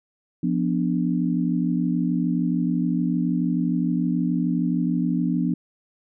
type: chord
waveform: sine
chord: B diminished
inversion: second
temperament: equal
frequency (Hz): 174.61 / 246.9 / 293.7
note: F3 / B3 / D4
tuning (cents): 0 / 0 / 0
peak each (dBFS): -23 / -24 / -26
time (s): 0.43-5.54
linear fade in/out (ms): 5
effects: none